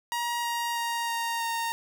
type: tone with pitch steps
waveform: sawtooth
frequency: 949 / 942.4 / 935.9 / 929.5 / 923 Hz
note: A#5 / A#5 / A#5 / A#5 / A#5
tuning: +31 / +19 / +7 / -5 / -17 cents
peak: -24 dBFS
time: 0.12-1.72 s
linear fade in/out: 0 ms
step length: 320 ms
effects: none